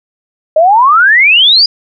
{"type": "exponential sweep", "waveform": "sine", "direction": "up", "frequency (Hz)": [605, 4978], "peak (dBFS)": -3, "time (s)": [0.56, 1.66], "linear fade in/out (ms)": 5, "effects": []}